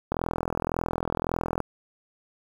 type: click train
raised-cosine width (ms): 1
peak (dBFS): -12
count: 63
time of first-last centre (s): 0.12-1.603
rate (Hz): 41.8
effects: 7-bit